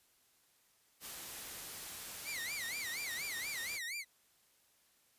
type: noise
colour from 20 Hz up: white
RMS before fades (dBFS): -46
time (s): 1-3.8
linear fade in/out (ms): 50
type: tone with vibrato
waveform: sawtooth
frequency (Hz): 2093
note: C7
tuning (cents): 0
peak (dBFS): -36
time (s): 2.24-4.05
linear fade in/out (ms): 50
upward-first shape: sine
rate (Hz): 4.2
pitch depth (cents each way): 230
effects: white hiss -71 dBFS RMS until 5.18 s + resampled to 32000 Hz